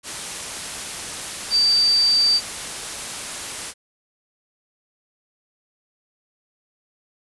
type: tone in noise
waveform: sine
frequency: 4646 Hz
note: D8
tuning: 20 cents flat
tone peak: -14 dBFS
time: 1.5-2.41 s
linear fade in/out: 50 ms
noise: white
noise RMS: -30 dBFS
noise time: 0.03-3.74 s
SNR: +13 dB
effects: resampled to 24000 Hz